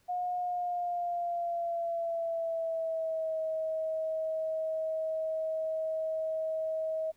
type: tone with pitch glide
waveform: sine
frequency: 719 to 636.9 Hz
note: F#5 to D#5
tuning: -50 to +40 cents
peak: -30 dBFS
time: 0.08-7.12 s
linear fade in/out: 20 ms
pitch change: -210 cents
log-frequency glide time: 0.36-3.39 s
effects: pink hiss -69 dBFS RMS until 7.16 s